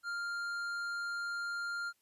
sine tone with tanh clipping, 1398 Hz, F6, 1 cent sharp, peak -37 dBFS, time 0.03-1.93 s, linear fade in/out 50 ms, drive 10 dB, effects white hiss -75 dBFS RMS until 2.01 s + resampled to 32000 Hz

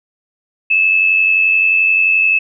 sine tone with amplitude modulation, 2608 Hz, E7, 19 cents flat, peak -7 dBFS, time 0.7-2.39 s, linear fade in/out 10 ms, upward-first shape sine, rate 91.5 Hz, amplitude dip 50%, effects none

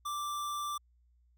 square tone, 1174.7 Hz, D6, in tune, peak -35 dBFS, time 0.05-0.78 s, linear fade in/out 10 ms, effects added 60 Hz sine -64 dBFS peak until 1.37 s

